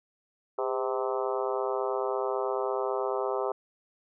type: harmonic tone with a mistuned harmonic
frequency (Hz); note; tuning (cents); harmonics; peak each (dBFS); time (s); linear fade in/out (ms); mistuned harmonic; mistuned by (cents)
129.1; C3; -23; 3 / 4 / 5 / 6 / 7 / 8 / 9 / 10; -31 / -33 / -35 / -37 / -38 / -39 / -40 / -41; 0.58-3.52; 5; 3; +64
effects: none